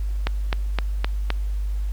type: click train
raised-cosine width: 0.3 ms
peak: -7 dBFS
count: 5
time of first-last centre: 0.27-1.304 s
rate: 3.87 Hz
effects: added 50 Hz sine -22 dBFS peak until 1.92 s + pink hiss -51 dBFS RMS until 1.92 s